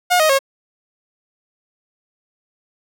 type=tone with pitch steps; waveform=sawtooth; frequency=718 / 625.1 / 544.1 Hz; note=F5 / D#5 / C#5; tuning=+48 / +8 / -32 cents; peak=-8 dBFS; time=0.1-0.391 s; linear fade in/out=20 ms; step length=97 ms; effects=none